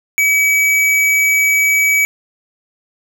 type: tone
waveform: square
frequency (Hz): 2281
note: C#7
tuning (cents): +49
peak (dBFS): -11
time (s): 0.18-2.05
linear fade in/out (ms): 0
effects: none